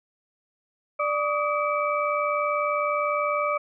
sine tone cluster, 590 / 1151 / 1251 / 2305 Hz, D5 / D6 / D#6 / D7, +8 / -35 / +9 / -33 cents, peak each -26 / -29 / -27 / -31 dBFS, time 0.99-3.58 s, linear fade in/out 10 ms, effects none

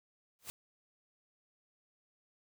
white noise with exponential growth, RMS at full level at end -39 dBFS, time 0.39-0.5 s, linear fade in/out 0 ms, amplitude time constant 22 ms, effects none

